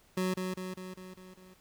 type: tone with echo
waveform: 25% pulse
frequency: 185 Hz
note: F#3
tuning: in tune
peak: -25 dBFS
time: 0.17-0.34 s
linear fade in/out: 5 ms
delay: 200 ms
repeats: 6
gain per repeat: -4 dB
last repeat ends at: 1.54 s
effects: pink hiss -64 dBFS RMS until 1.6 s